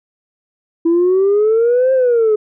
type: exponential two-way sweep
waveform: sine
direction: up then down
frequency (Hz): 328.7 to 531 to 419.4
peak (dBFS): -8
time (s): 0.85-2.36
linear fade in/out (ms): 10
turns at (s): 1.93
effects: tanh soft clip ceiling -7 dBFS